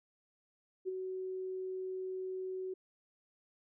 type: tone with ADSR envelope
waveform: sine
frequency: 374.2 Hz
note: F#4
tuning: 20 cents sharp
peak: -32 dBFS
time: 0.85-2.74 s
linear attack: 33 ms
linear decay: 18 ms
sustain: -5 dB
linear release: 8 ms
effects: none